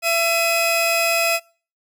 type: tone pair together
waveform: sawtooth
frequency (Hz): 670.9 / 2533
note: E5 / D#7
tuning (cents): +30 / +30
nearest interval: octave + major seventh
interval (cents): 2300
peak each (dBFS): -16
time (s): 0.02-1.4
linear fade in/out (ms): 50
effects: noise-tail reverb RT60 0.4 s tail -24 dB re dry